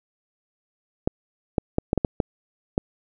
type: clicks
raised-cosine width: 2 ms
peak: -6 dBFS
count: 8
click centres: 1.075 / 1.582 / 1.784 / 1.931 / 1.977 / 2.048 / 2.202 / 2.779 s
effects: none